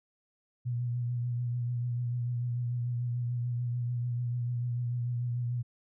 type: tone with vibrato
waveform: sine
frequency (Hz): 121.2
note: B2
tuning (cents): -32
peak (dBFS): -29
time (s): 0.65-5.63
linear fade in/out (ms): 20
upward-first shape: triangle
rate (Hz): 6.8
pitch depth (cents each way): 36
effects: none